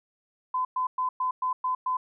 sine tone bursts, 1017 Hz, C6, 50 cents flat, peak -24 dBFS, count 7, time 0.54-1.97 s, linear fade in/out 5 ms, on 110 ms, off 110 ms, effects none

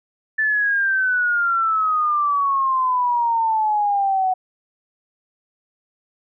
sine exponential sweep, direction down, 1760 to 740 Hz, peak -16 dBFS, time 0.38-4.34 s, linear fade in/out 10 ms, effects none

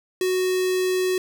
square tone with notch filter, 370 Hz, F#4, in tune, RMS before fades -22 dBFS, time 0.21-1.18 s, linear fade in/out 2 ms, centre 1000 Hz, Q 1.4, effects none

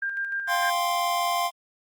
sine tone with tremolo, 1596 Hz, G6, 31 cents sharp, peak -25 dBFS, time 0.02-0.7 s, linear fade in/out 5 ms, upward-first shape square, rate 6.6 Hz, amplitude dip 40%
square chord, F suspended second, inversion none, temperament equal, 698.5 / 784 / 1046.5 Hz, F5 / G5 / C6, 0 / 0 / 0 cents, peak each -27 / -33 / -27 dBFS, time 0.47-1.51 s, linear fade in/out 50 ms
effects Opus 24 kbps

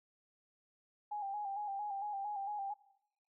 sine tone with vibrato, 811 Hz, G#5, 41 cents flat, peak -37 dBFS, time 1.11-2.74 s, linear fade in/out 10 ms, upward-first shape square, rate 4.4 Hz, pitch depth 48 cents each way, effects noise-tail reverb RT60 0.8 s tail -21 dB re dry

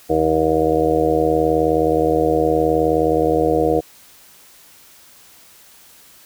harmonic tone, 79.2 Hz, D#2, 31 cents sharp, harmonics 1 / 2 / 4 / 5 / 6 / 7 / 8 / 9, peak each -28 / -28 / -20 / -25 / -17 / -25 / -26 / -22 dBFS, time 0.09-3.81 s, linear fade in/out 20 ms, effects white hiss -47 dBFS RMS until 6.25 s

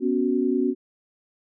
sine chord, B suspended second, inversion none, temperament equal, 246.9 / 277.2 / 370 Hz, B3 / C#4 / F#4, 0 / 0 / 0 cents, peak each -24 dBFS, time 0-0.75 s, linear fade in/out 50 ms, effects none

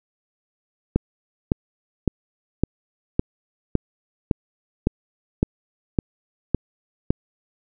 click train, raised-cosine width 3 ms, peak -4 dBFS, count 12, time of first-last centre 0.96-7.105 s, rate 1.79 Hz, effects none

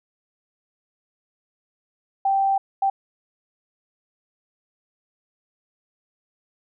sine tone bursts at uneven times, 782 Hz, G5, 4 cents flat, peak -17 dBFS, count 2, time 2.25-2.58 / 2.82-2.9 s, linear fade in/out 5 ms, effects none

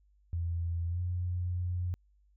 sine tone with pitch glide, 84.8 to 89.17 Hz, E2 to F2, +50 to +37 cents, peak -30 dBFS, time 0.33-1.94 s, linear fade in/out 0 ms, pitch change +87 cents, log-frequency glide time 0.88-1 s, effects added 50 Hz sine -63 dBFS peak until 2.36 s

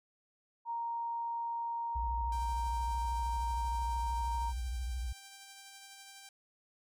sine tone, 932.3 Hz, A#5, in tune, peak -34 dBFS, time 0.65-4.53 s, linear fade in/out 50 ms
sine tone with vibrato, 60.7 Hz, B1, 29 cents flat, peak -34 dBFS, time 1.95-5.13 s, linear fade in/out 10 ms, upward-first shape sine, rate 13 Hz, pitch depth 170 cents each way
5% pulse tone with tremolo, 786 Hz, G5, 4 cents sharp, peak -38 dBFS, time 2.32-6.29 s, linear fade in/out 2 ms, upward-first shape sine, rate 12 Hz, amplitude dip 25%
effects none

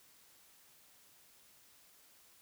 silence, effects white hiss -64 dBFS RMS until 2.41 s

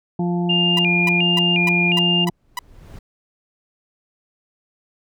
harmonic tone, 174.61 Hz, F3, in tune, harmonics 1 / 2 / 4 / 5, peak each -19 / -25 / -31 / -33 dBFS, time 0.19-2.3 s, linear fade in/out 5 ms
sine tone with vibrato, 2604 Hz, E7, 22 cents flat, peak -16 dBFS, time 0.49-2.25 s, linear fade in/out 10 ms, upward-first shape square, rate 1.4 Hz, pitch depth 130 cents each way
sawtooth tone bursts, 987.8 Hz, B5, in tune, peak -19 dBFS, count 7, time 0.77-2.59 s, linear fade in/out 2 ms, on 20 ms, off 280 ms
brown noise with exponential growth, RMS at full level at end -34 dBFS, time 2.11-2.99 s, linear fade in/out 5 ms, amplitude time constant 190 ms
effects none

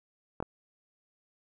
clicks, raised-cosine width 1 ms, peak -19 dBFS, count 2, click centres 0.403 / 0.426 s, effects none

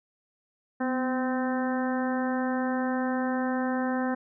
harmonic tone with a mistuned harmonic, 258.2 Hz, C4, 23 cents flat, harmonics 1 / 2 / 3 / 4 / 5 / 6 / 7, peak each -27 / -33 / -34 / -38 / -41 / -38 / -40 dBFS, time 0.8-4.15 s, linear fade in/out 10 ms, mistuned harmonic 1, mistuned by -38 cents, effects none

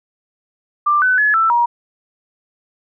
sine tone with pitch steps, 1184 / 1506 / 1703 / 1328 / 950 Hz, D6 / F#6 / G#6 / E6 / A#5, +14 / +30 / +43 / +12 / +33 cents, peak -11 dBFS, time 0.86-1.66 s, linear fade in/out 10 ms, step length 160 ms, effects none

